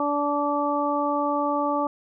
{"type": "harmonic tone", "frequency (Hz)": 290, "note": "D4", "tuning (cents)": -22, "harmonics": [1, 2, 3, 4], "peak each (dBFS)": [-27, -27, -27, -27], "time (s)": [0, 1.87], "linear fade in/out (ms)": 2, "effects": []}